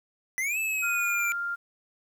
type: exponential two-way sweep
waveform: square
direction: up then down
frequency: 1975.5 to 2637 to 2342 Hz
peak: -27 dBFS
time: 0.38-1.32 s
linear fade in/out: 0 ms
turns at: 0.58 s
type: tone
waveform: sine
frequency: 1396.9 Hz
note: F6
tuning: in tune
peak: -28 dBFS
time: 0.82-1.56 s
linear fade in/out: 20 ms
effects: 10-bit